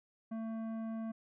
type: tone with tanh clipping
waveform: sine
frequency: 223.8 Hz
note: A3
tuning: 30 cents sharp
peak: -39 dBFS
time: 0.31-1.12 s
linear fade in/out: 10 ms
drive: 12 dB
effects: none